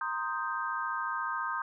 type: chord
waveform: sine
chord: C minor seventh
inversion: third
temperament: equal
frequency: 932.3 / 1046.5 / 1244.5 / 1568 Hz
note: Bb5 / C6 / Eb6 / G6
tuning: 0 / 0 / 0 / 0 cents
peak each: -38 / -37 / -35 / -36 dBFS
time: 0.01-1.62 s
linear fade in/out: 2 ms
effects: none